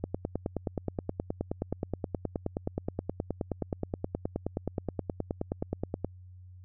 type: click train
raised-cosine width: 2 ms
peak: -17 dBFS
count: 58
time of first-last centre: 0.04-6.046 s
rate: 9.49 Hz
effects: added 91 Hz sine -47 dBFS peak until 6.64 s